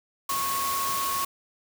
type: tone in noise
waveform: sine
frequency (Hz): 1100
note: C#6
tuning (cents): -14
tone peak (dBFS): -27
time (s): 0.29-1.25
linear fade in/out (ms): 5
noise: white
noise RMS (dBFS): -31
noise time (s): 0.29-1.25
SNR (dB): +1
effects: none